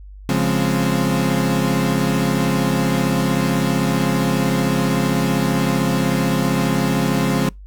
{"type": "chord", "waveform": "35% pulse", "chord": "Db major seventh", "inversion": "none", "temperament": "equal", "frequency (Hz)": [138.59, 174.61, 207.7, 261.6], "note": ["Db3", "F3", "Ab3", "C4"], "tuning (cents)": [0, 0, 0, 0], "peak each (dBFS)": -20, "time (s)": [0.29, 7.49], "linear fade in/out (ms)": 2, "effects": ["noise-tail reverb RT60 0.2 s tail -26 dB re dry", "added 49 Hz sine -35 dBFS peak until 7.66 s"]}